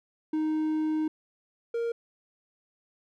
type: tone pair in turn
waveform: triangle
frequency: 311.1 / 466.1 Hz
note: D#4 / A#4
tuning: 0 / 0 cents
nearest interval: perfect fifth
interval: 700 cents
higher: second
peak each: -23 / -25 dBFS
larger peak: first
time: 0.33-1.08 / 1.74-1.92 s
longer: first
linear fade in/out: 5 ms
effects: none